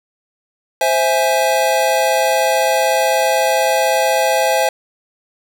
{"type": "chord", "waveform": "square", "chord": "C augmented", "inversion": "none", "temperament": "equal", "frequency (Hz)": [523.3, 659.3, 830.6], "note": ["C5", "E5", "G#5"], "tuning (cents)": [0, 0, 0], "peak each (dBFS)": -18, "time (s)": [0.81, 4.69], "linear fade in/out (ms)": 2, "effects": []}